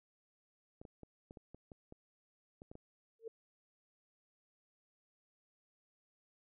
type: clicks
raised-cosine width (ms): 2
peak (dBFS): -38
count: 11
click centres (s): 0.815 / 0.852 / 1.033 / 1.309 / 1.372 / 1.546 / 1.718 / 1.924 / 2.619 / 2.715 / 2.754
type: tone with exponential growth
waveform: sine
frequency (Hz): 452.1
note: A4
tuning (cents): +47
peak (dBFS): -38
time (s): 3.19-3.28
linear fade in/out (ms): 5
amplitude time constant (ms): 19
effects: none